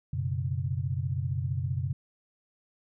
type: chord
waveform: sine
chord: F# suspended fourth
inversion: none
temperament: equal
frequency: 92.5 / 123.47 / 138.59 Hz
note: F#2 / B2 / C#3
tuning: 0 / 0 / 0 cents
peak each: -32 dBFS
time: 0.13-1.93 s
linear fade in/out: 5 ms
effects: none